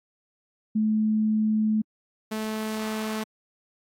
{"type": "tone pair in turn", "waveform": ["sine", "sawtooth"], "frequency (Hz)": [216.1, 217.5], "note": ["A3", "A3"], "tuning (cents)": [-31, -20], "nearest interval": "unison", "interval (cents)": 11, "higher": "second", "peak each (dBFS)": [-20, -24], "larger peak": "first", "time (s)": [[0.75, 1.82], [2.31, 3.24]], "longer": "first", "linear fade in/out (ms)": 10, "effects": ["AAC 48 kbps"]}